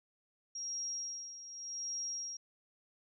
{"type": "tone with tremolo", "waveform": "sine", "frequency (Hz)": 5620, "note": "F8", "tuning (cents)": 10, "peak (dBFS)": -36, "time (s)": [0.55, 2.37], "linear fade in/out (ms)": 5, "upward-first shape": "sine", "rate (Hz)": 0.86, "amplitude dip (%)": 70, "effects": []}